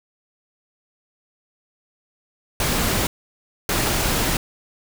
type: noise bursts at uneven times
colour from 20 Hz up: pink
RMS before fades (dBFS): -21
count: 2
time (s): 2.6-3.07 / 3.69-4.37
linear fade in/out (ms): 2
effects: none